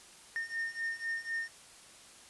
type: beating tone pair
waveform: triangle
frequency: 1824 / 1828 Hz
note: A#6 / A#6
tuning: -38 / -34 cents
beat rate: 4 Hz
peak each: -37 / -35 dBFS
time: 0.36-1.48 s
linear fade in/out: 0 ms
effects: white hiss -55 dBFS RMS until 2.29 s + resampled to 24000 Hz